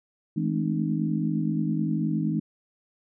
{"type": "tone cluster", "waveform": "sine", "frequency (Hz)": [161.4, 211.7, 220.6, 261.8, 305.7], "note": ["E3", "G#3", "A3", "C4", "D#4"], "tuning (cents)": [-36, 33, 5, 1, -30], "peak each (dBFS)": [-27, -29, -35, -32, -30], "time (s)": [0.36, 2.4], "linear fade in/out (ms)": 10, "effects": []}